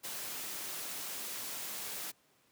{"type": "noise", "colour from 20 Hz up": "white", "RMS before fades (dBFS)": -41, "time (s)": [0.03, 2.12], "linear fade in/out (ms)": 20, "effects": ["pink hiss -69 dBFS RMS until 2.51 s", "high-pass 150 Hz 12 dB/octave"]}